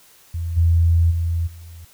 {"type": "tone with level steps", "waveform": "sine", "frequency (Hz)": 83.9, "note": "E2", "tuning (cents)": 31, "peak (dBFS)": [-22, -12, -18, -36], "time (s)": [0.34, 1.85], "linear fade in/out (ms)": 5, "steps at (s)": [0.56, 1.1, 1.46], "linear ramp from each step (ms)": 20, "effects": ["white hiss -51 dBFS RMS until 1.93 s"]}